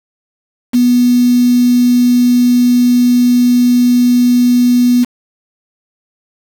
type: tone with quantisation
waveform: sine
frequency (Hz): 245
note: B3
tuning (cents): -14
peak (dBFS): -6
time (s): 0.73-5.05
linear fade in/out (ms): 20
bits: 4
effects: none